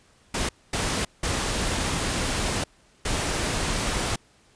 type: noise bursts at uneven times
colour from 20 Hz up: pink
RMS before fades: -26 dBFS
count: 4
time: 0.34-0.49 / 0.73-1.05 / 1.23-2.64 / 3.05-4.16 s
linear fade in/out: 5 ms
effects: pink hiss -59 dBFS RMS until 4.55 s + resampled to 22050 Hz